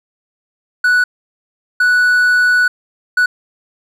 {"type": "tone bursts at uneven times", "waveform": "triangle", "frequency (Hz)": 1478, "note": "F#6", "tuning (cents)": -2, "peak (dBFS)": -7, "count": 3, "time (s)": [[0.84, 1.04], [1.8, 2.68], [3.17, 3.26]], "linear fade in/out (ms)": 5, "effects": []}